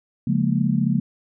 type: chord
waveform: sine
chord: Bb minor seventh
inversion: first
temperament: just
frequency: 139.85 / 174.81 / 209.8 / 233.1 Hz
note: Db3 / F3 / Ab3 / Bb3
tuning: +16 / +2 / +18 / 0 cents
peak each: -23 dBFS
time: 0.27-1 s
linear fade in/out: 5 ms
effects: none